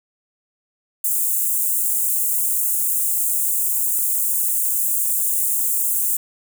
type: high-pass noise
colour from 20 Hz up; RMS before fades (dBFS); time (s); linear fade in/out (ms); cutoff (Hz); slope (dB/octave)
white; -20; 1.04-6.17; 5; 7400; 48
effects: none